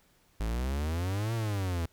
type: exponential two-way sweep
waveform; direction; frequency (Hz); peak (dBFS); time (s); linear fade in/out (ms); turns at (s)
45% pulse; up then down; 51.91 to 116.54 to 81.2; -29; 0.4-1.86; 5; 1.34
effects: pink hiss -66 dBFS RMS until 1.92 s